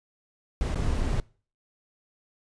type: noise with dropouts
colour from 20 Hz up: brown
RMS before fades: -26 dBFS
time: 0.61-1.2 s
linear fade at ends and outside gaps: 1 ms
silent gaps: 0.746-0.756 s
effects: noise-tail reverb RT60 0.4 s tail -23 dB re dry + resampled to 22050 Hz